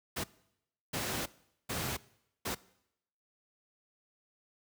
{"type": "noise bursts at uneven times", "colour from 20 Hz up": "pink", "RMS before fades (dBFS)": -35, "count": 4, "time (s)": [[0.16, 0.24], [0.93, 1.26], [1.69, 1.97], [2.45, 2.55]], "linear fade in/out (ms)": 10, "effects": ["noise-tail reverb RT60 0.8 s tail -21 dB re dry", "high-pass 80 Hz 12 dB/octave"]}